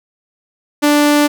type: tone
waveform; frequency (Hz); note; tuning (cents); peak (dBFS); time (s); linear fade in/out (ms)
sawtooth; 293.7; D4; 0; -5; 0.82-1.28; 20
effects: none